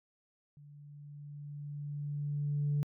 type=tone with level ramp; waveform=sine; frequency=145.5 Hz; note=D3; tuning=16 cents flat; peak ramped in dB=-52 to -26 dBFS; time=0.57-2.83 s; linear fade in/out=0 ms; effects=tanh soft clip ceiling -25 dBFS